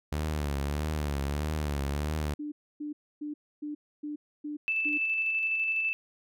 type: tone with vibrato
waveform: sawtooth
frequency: 73.42 Hz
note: D2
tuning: in tune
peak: -25 dBFS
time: 0.12-2.34 s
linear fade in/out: 5 ms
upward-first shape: triangle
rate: 1.6 Hz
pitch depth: 110 cents each way
type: tone bursts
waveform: sine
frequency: 297.2 Hz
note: D4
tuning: 21 cents sharp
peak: -33 dBFS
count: 7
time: 2.39-4.98 s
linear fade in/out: 10 ms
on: 130 ms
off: 280 ms
type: tone with tremolo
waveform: sine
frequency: 2637 Hz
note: E7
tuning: in tune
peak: -25 dBFS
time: 4.68-5.93 s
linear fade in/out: 0 ms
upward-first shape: square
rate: 12 Hz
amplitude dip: 25%
effects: none